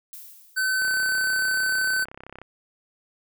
violet noise with exponential decay, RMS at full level -39 dBFS, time 0.13-1.1 s, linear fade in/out 0 ms, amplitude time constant 210 ms
square tone, 1525 Hz, G6, 48 cents flat, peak -22 dBFS, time 0.56-2.05 s, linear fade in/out 20 ms
click train, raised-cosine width 0.5 ms, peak -25 dBFS, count 54, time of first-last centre 0.82-2.416 s, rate 33.2 Hz
effects none

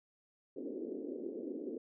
white band-pass noise, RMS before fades -42 dBFS, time 0.56-1.78 s, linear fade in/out 5 ms, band 240 to 460 Hz, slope 48 dB/octave, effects none

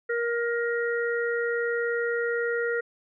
harmonic tone, 470.6 Hz, A#4, 16 cents sharp, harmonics 1 / 3 / 4, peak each -26 / -31 / -32 dBFS, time 0.09-2.81 s, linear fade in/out 10 ms, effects none

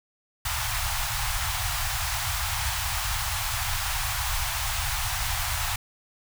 pink band-stop noise, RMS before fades -28 dBFS, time 0.45-5.76 s, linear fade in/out 5 ms, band 120 to 730 Hz, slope 48 dB/octave, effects none

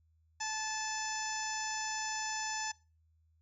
harmonic tone with a mistuned harmonic, 871 Hz, A5, 18 cents flat, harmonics 1 / 2 / 3 / 4 / 5 / 6 / 7 / 8, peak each -39 / -41 / -46 / -51 / -52 / -43 / -43 / -44 dBFS, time 0.4-2.72 s, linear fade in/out 10 ms, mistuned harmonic 8, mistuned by +26 cents, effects noise-tail reverb RT60 0.3 s tail -20 dB re dry + added 80 Hz sine -67 dBFS peak until 3.41 s

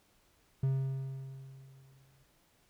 triangle tone with exponential decay, 134 Hz, C3, 42 cents sharp, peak -24 dBFS, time 0.63-2.24 s, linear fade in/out 5 ms, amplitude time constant 350 ms, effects pink hiss -69 dBFS RMS until 2.69 s

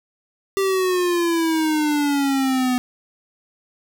square exponential sweep, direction down, 392.7 to 248.5 Hz, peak -18 dBFS, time 0.57-2.78 s, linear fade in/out 0 ms, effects none

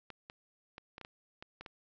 clicks, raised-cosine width 0.3 ms, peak -30 dBFS, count 9, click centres 0.103 / 0.299 / 0.781 / 0.981 / 1.013 / 1.049 / 1.425 / 1.61 / 1.662 s, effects resampled to 16000 Hz

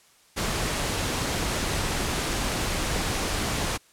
pink noise, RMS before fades -27 dBFS, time 0.36-3.78 s, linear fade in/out 20 ms, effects white hiss -58 dBFS RMS until 3.92 s + low-pass 10000 Hz 12 dB/octave

